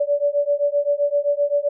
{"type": "beating tone pair", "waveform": "sine", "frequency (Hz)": [573, 580.7], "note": ["D5", "D5"], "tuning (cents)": [-43, -20], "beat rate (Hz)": 7.7, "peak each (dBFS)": -20, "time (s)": [0, 1.69], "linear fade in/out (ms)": 10, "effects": []}